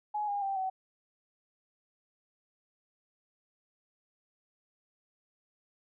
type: tone with pitch steps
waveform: sine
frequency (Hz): 840 / 811.4 / 783.7 / 757.1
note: G#5 / G#5 / G5 / F#5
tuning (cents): +19 / -41 / -1 / +40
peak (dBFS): -30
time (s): 0.14-0.7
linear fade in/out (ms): 10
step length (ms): 140
effects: none